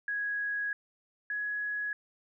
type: tone pair in turn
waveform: sine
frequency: 1661.2 / 1677.6 Hz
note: G#6 / G#6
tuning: 0 / +17 cents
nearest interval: unison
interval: 17 cents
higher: second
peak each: -30 / -31 dBFS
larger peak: first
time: 0.08-0.73 / 1.3-1.93 s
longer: first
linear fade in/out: 2 ms
effects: none